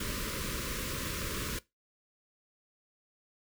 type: band-stop noise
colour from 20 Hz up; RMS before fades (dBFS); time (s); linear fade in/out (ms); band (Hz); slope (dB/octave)
pink; -36; 0-1.59; 5; 590 to 990; 96
effects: noise-tail reverb RT60 0.2 s tail -20 dB re dry